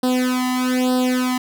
sawtooth tone with flanger, 253 Hz, B3, 42 cents sharp, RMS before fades -19 dBFS, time 0.03-1.38 s, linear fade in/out 5 ms, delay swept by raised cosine 0.22 to 1.01 ms, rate 1.1 Hz, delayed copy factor +1, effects none

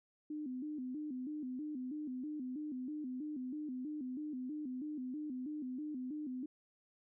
sine tone with vibrato, 277.2 Hz, C#4, in tune, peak -39 dBFS, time 0.3-6.46 s, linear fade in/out 5 ms, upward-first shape square, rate 3.1 Hz, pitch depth 150 cents each way, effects none

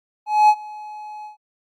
triangle tone with ADSR envelope, 847 Hz, G#5, 34 cents sharp, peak -6 dBFS, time 0.26-1.37 s, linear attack 230 ms, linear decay 57 ms, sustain -24 dB, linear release 120 ms, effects Opus 48 kbps

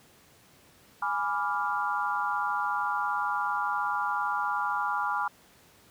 sine chord, G# diminished seventh, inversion none, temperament equal, 830.6 / 987.8 / 1174.7 / 1396.9 Hz, G#5 / B5 / D6 / F6, 0 / 0 / 0 / 0 cents, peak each -32 dBFS, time 1.02-5.28 s, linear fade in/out 5 ms, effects pink hiss -58 dBFS RMS until 5.9 s + high-pass 80 Hz 12 dB/octave

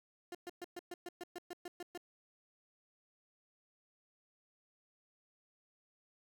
30% pulse tone bursts, 352.6 Hz, F4, 17 cents sharp, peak -40 dBFS, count 12, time 0.32-1.976 s, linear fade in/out 2 ms, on 28 ms, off 120 ms, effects none

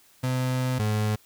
35% pulse tone pair in turn, 128 / 106.7 Hz, C3 / G#2, -38 / +47 cents, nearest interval minor third, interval 315 cents, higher first, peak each -22 / -21 dBFS, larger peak second, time 0.23-0.79 / 0.79-1.16 s, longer first, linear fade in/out 10 ms, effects white hiss -58 dBFS RMS until 1.25 s

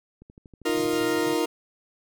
click train, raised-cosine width 3 ms, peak -34 dBFS, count 11, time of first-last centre 0.22-1.014 s, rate 12.6 Hz
40% pulse chord, Eb suspended second, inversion none, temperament equal, 311.1 / 349.2 / 466.2 Hz, Eb4 / F4 / Bb4, 0 / 0 / 0 cents, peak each -26 dBFS, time 0.65-1.46 s, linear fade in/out 10 ms
white band-pass noise, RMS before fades -45 dBFS, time 0.71-1.38 s, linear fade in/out 50 ms, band 110 to 160 Hz, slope 48 dB/octave
effects none

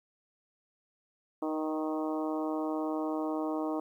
harmonic tone with a mistuned harmonic, 155.8 Hz, D#3, 3 cents sharp, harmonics 2 / 3 / 4 / 5 / 6 / 7 / 8, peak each -32 / -39 / -38 / -41 / -43 / -43 / -48 dBFS, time 1.42-3.8 s, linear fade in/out 5 ms, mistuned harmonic 3, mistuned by +17 cents, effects 11-bit

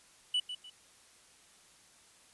triangle tone with echo, 2964 Hz, F#7, 2 cents sharp, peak -26 dBFS, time 0.34-0.4 s, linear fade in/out 5 ms, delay 150 ms, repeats 2, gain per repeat -10 dB, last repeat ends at 0.7 s, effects white hiss -61 dBFS RMS until 2.33 s + resampled to 24000 Hz

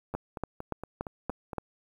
two click trains, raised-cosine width 1 ms, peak -23 / -17 dBFS, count 7 / 6, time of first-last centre 0.14-1.532 / 0.15-1.583 s, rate 4.31 / 3.49 Hz, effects 9-bit

